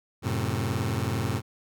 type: chord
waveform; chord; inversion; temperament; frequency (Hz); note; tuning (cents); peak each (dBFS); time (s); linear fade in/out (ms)
sawtooth; F# diminished; none; just; 92.5 / 111 / 133.2; F#2 / A2 / C3; 0 / +16 / +31; -27 / -25 / -27; 0.22-1.42; 50
effects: none